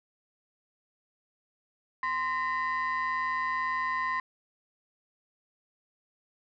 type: tone cluster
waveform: sine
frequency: 1040 / 1841 / 1999 Hz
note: C6 / A#6 / B6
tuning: -11 / -22 / +20 cents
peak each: -28 / -32 / -35 dBFS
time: 2.03-4.2 s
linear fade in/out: 2 ms
effects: tanh soft clip ceiling -23 dBFS